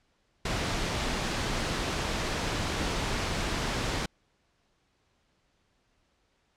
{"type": "noise", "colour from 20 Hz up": "pink", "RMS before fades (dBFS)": -30, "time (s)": [0.45, 4.06], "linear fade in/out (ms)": 5, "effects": ["pink hiss -71 dBFS RMS until 6.56 s", "low-pass 6000 Hz 12 dB/octave"]}